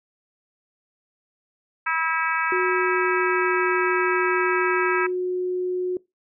harmonic tone, 324.3 Hz, E4, 28 cents flat, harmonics 3 / 4 / 5 / 6 / 7 / 8, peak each -28 / -26 / -26 / -32 / -30 / -33 dBFS, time 1.86-5.07 s, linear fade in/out 10 ms
sine tone with pitch glide, 366.4 to 363.9 Hz, F#4 to F#4, -17 to -29 cents, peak -22 dBFS, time 2.52-5.97 s, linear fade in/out 2 ms, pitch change -12 cents, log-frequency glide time 2.71-3.58 s
effects noise-tail reverb RT60 0.2 s tail -21 dB re dry

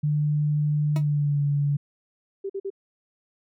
sine tone with pitch glide, 149 to 143.59 Hz, D3 to D3, +25 to -39 cents, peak -20 dBFS, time 0.03-1.77 s, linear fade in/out 10 ms, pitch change -64 cents, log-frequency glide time 0.94-1.41 s
20% pulse tone with exponential decay, 319.2 Hz, D#4, 44 cents sharp, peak -24 dBFS, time 0.96-1.05 s, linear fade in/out 1 ms, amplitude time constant 18 ms
sine tone bursts, 392 Hz, G4, in tune, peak -27 dBFS, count 3, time 2.44-2.703 s, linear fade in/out 10 ms, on 57 ms, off 46 ms
effects none

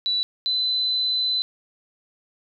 sine tone pair in turn, 3951 / 4022 Hz, B7 / B7, 0 / +31 cents, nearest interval unison, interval 31 cents, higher second, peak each -20 dBFS, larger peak neither, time 0.06-0.23 / 0.46-1.42 s, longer second, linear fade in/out 0 ms, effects none

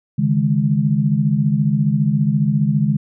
sine chord, C# suspended second, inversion none, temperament equal with one note detuned, 140.85 / 155.56 / 207.7 Hz, C#3 / D#3 / G#3, +28 / 0 / 0 cents, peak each -18 dBFS, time 0.18-2.97 s, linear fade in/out 10 ms, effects none

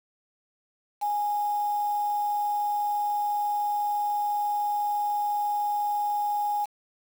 sine tone with quantisation, 827 Hz, G#5, 8 cents flat, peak -24 dBFS, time 1.01-6.66 s, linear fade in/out 20 ms, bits 7, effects none

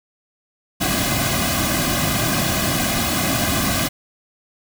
pink noise with comb filter, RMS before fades -20 dBFS, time 0.8-3.89 s, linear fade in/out 20 ms, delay 2.2 ms, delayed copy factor -1, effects none

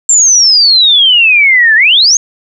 sine exponential two-way sweep, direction down then up, 7459 to 1705 to 6620 Hz, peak -3 dBFS, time 0.09-2.17 s, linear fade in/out 2 ms, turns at 1.75 s, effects none

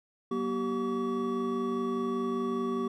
triangle tone cluster, 188.6 / 239.8 / 387 / 1136 Hz, F#3 / A#3 / G4 / C#6, +33 / +49 / -22 / +42 cents, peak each -38 / -30 / -30 / -35 dBFS, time 0.31-2.88 s, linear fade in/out 5 ms, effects none

